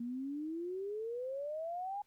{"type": "exponential sweep", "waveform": "sine", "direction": "up", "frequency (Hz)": [232.7, 830.6], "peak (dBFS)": -37, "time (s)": [0, 2.02], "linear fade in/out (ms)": 5, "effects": ["pink hiss -75 dBFS RMS until 2.06 s"]}